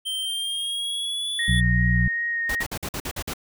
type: tone with pitch glide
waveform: square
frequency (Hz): 3136 to 3440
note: G7 to A7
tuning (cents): 0 to -40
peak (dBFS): -26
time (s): 0.05-1.61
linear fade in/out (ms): 20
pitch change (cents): +160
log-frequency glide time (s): 0.22-1.3
type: tone with vibrato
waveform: sine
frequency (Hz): 1864.7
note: A#6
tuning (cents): 0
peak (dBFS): -23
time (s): 1.39-2.63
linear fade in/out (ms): 2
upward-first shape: sine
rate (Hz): 2.6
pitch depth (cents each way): 11
type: harmonic tone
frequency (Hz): 60.2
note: B1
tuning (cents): -44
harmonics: 1 / 2 / 3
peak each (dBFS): -22 / -21 / -24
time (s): 1.48-2.08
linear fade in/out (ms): 5
type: noise bursts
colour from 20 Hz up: pink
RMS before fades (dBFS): -30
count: 8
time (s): 2.49-3.337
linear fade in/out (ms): 5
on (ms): 63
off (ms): 49
effects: none